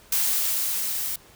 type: noise with level ramp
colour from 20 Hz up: blue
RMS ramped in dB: -22 to -29 dBFS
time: 0.12-1.16 s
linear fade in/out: 5 ms
effects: pink hiss -52 dBFS RMS until 1.35 s